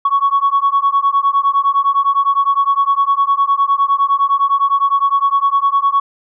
sine beating tone pair, 1108.7 / 1118.5 Hz, C#6 / C#6, 0 / +15 cents, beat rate 9.8 Hz, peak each -13 dBFS, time 0.05-6 s, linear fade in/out 5 ms, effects tanh soft clip ceiling -5 dBFS

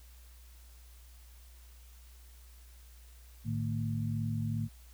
sine tone cluster, 109.2 / 151.7 / 226 Hz, A2 / D#3 / A3, -13 / -44 / +47 cents, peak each -33 / -37 / -37 dBFS, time 3.44-4.69 s, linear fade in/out 50 ms, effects added 60 Hz sine -52 dBFS peak until 4.93 s + white hiss -62 dBFS RMS until 4.93 s

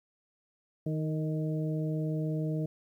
harmonic tone with a mistuned harmonic, 156.2 Hz, D#3, 7 cents sharp, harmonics 1 / 2 / 3 / 4, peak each -30 / -36 / -40 / -42 dBFS, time 0.86-2.66 s, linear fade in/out 5 ms, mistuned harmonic 3, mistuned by -24 cents, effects 11-bit

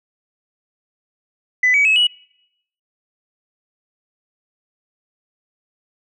sine tone with pitch steps, 2001 / 2272 / 2580 / 2930 Hz, B6 / C#7 / E7 / F#7, +22 / +42 / -38 / -18 cents, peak -10 dBFS, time 1.63-2.07 s, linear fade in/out 5 ms, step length 110 ms, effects noise-tail reverb RT60 0.8 s tail -26 dB re dry + tanh soft clip ceiling -8 dBFS

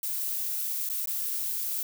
violet noise with dropouts, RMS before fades -31 dBFS, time 0.03-1.83 s, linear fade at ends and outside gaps 2 ms, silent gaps 0.89-0.898 / 1.058-1.073 s, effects none

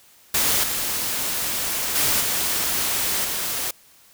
white noise with level steps, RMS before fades -20 / -25 / -20 / -23 / -26 dBFS, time 0.34-3.71 s, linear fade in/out 5 ms, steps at 0.63 / 1.95 / 2.2 / 3.24 s, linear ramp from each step 10 ms, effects white hiss -53 dBFS RMS until 4.13 s

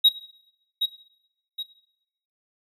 triangle tone with echo, 3807 Hz, A#7, 36 cents sharp, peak -11 dBFS, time 0.04-0.09 s, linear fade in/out 10 ms, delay 770 ms, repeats 2, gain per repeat -8 dB, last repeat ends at 1.63 s, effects noise-tail reverb RT60 0.8 s tail -17 dB re dry

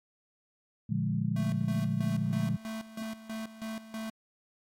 sine chord, Bb dominant seventh, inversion none, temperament equal, 116.54 / 146.83 / 174.61 / 207.7 Hz, Bb2 / D3 / F3 / Ab3, 0 / 0 / 0 / 0 cents, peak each -33 dBFS, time 0.89-2.57 s, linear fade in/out 10 ms
square tone with tremolo, 221.2 Hz, A3, 9 cents sharp, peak -36 dBFS, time 1.36-4.1 s, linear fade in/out 5 ms, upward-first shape square, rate 3.1 Hz, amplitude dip 75%
effects AAC 48 kbps

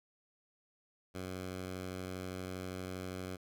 10% pulse tone, 92.5 Hz, F#2, in tune, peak -32 dBFS, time 1.14-3.37 s, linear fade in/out 20 ms, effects none

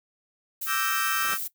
violet noise, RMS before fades -32 dBFS, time 0.61-1.48 s, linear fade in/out 10 ms
35% pulse chord, E half-diminished seventh, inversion third, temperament equal, 1174.7 / 1318.5 / 1568 / 1864.7 Hz, D6 / E6 / G6 / Bb6, 0 / 0 / 0 / 0 cents, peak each -31 / -27 / -28 / -33 dBFS, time 0.66-1.38 s, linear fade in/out 50 ms
pink noise with exponential growth, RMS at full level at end -35 dBFS, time 0.93-1.34 s, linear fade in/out 0 ms, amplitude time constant 87 ms
effects noise-tail reverb RT60 0.1 s tail -18 dB re dry + high-pass 200 Hz 12 dB/octave

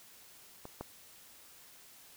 clicks, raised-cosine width 1 ms, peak -30 / -25 dBFS, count 2, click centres 0.654 / 0.81 s, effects white hiss -57 dBFS RMS until 2.16 s

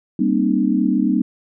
sine chord, C minor seventh, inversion second, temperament equal with one note detuned, 196 / 233.1 / 261.6 / 304.7 Hz, G3 / Bb3 / C4 / Eb4, 0 / 0 / 0 / -36 cents, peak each -20 dBFS, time 0.19-1.22 s, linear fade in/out 5 ms, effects none

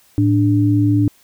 sine tone pair together, 109.6 / 293.7 Hz, A2 / D4, -6 / 0 cents, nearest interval octave + perfect fourth, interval 1706 cents, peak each -14 dBFS, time 0.18-1.08 s, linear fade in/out 0 ms, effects white hiss -53 dBFS RMS until 1.23 s

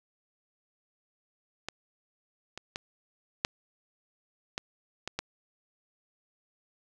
clicks, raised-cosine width 0.2 ms, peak -17 / -22 / -17 / -8 / -15 / -17 / -14 dBFS, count 7, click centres 1.686 / 2.576 / 2.759 / 3.449 / 4.579 / 5.076 / 5.19 s, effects none

